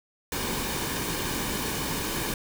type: noise with comb filter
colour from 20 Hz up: pink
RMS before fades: -30 dBFS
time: 0.32-2.34 s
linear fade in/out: 2 ms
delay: 1.5 ms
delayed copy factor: -0.5
effects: none